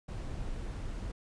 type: noise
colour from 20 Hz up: brown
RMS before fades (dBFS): -38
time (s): 0.08-1.12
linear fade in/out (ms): 10
effects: resampled to 22050 Hz